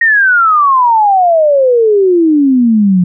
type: exponential sweep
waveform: sine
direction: down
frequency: 1880 to 174.61 Hz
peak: -5 dBFS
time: 0.01-3.04 s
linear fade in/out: 5 ms
effects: none